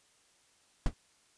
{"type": "noise with exponential decay", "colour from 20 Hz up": "brown", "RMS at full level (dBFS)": -22, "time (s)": [0.86, 0.94], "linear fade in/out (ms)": 2, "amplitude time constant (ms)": 16, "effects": ["white hiss -67 dBFS RMS until 1.37 s", "resampled to 22050 Hz"]}